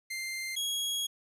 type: tone pair in turn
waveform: sawtooth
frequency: 2093 / 3313 Hz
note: C7 / G#7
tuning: 0 / -5 cents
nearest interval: minor sixth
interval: 795 cents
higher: second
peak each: -31 / -27 dBFS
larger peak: second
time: 0.1-0.56 / 0.56-1.07 s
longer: second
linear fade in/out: 10 ms
effects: resampled to 32000 Hz + 11-bit